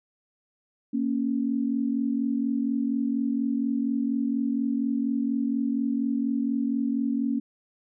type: tone pair together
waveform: sine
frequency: 233 / 277.2 Hz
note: A#3 / C#4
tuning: -1 / 0 cents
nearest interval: minor third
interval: 301 cents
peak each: -26 dBFS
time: 0.93-7.4 s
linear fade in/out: 10 ms
effects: none